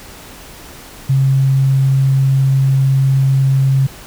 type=tone; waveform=sine; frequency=134.7 Hz; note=C#3; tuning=49 cents flat; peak=-9 dBFS; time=1.09-3.87 s; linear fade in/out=10 ms; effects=pink hiss -36 dBFS RMS until 4.06 s